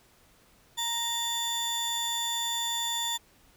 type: tone pair together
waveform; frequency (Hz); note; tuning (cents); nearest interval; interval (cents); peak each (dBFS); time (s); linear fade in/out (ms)
30% pulse; 932.3 / 3511; A#5 / A7; 0 / -4; octave + major seventh; 2296; -32 / -27; 0.77-3.18; 20
effects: pink hiss -61 dBFS RMS until 3.56 s